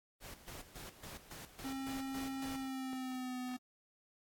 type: noise with tremolo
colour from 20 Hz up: pink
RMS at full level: -49 dBFS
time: 0.2-2.71 s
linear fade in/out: 50 ms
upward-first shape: square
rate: 3.6 Hz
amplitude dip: 70%
type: tone with pitch glide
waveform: square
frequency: 268.1 to 251.6 Hz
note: C4 to B3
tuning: +42 to +32 cents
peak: -40 dBFS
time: 1.64-3.57 s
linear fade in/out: 10 ms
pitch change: -110 cents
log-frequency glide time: 2.54-3.38 s
effects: AAC 64 kbps